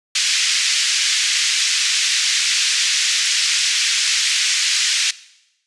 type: band-pass noise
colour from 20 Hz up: white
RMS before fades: -18 dBFS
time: 0.15-5.11 s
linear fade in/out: 5 ms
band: 1900 to 6600 Hz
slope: 24 dB/octave
effects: noise-tail reverb RT60 0.9 s tail -19 dB re dry + resampled to 24000 Hz